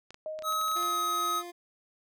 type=clicks; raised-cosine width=0.2 ms; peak=-29 dBFS; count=10; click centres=0.106 / 0.144 / 0.39 / 0.423 / 0.524 / 0.614 / 0.682 / 0.716 / 0.769 / 0.828 s
type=tone with exponential decay; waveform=sine; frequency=623 Hz; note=D#5; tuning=2 cents sharp; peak=-32 dBFS; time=0.26-1.32 s; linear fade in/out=1 ms; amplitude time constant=230 ms
type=tone with pitch glide; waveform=square; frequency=1278 to 1267.7 Hz; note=D#6 to D#6; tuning=+46 to +32 cents; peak=-28 dBFS; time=0.43-1.43 s; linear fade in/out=50 ms; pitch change=-14 cents; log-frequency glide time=0.8-0.98 s
type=tone with tremolo; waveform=25% pulse; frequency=349.2 Hz; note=F4; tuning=in tune; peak=-34 dBFS; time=0.75-1.52 s; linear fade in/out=20 ms; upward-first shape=triangle; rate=2.4 Hz; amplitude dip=25%
effects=none